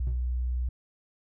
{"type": "tone", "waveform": "sine", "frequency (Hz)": 61.74, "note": "B1", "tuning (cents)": 0, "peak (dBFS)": -26, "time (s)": [0, 0.69], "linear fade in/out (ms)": 5}
{"type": "tone with exponential decay", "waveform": "triangle", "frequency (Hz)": 123.47, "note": "B2", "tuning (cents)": 0, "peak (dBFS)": -29, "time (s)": [0.07, 0.26], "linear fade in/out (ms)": 0, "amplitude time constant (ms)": 40}
{"effects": []}